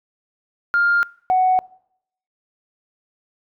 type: tone pair in turn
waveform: sine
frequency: 1403 / 743.2 Hz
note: F6 / F#5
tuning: +8 / +7 cents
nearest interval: major seventh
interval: 1101 cents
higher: first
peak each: -13 / -12 dBFS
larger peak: second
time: 0.74-1.03 / 1.3-1.59 s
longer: neither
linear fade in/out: 0 ms
effects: noise-tail reverb RT60 0.7 s tail -24 dB re dry + tanh soft clip ceiling -9 dBFS